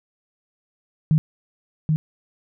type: tone with echo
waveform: sine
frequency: 155.56 Hz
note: D#3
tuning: in tune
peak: -13 dBFS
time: 1.11-1.18 s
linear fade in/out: 0 ms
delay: 780 ms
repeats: 1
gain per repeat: -3 dB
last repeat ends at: 1.96 s
effects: none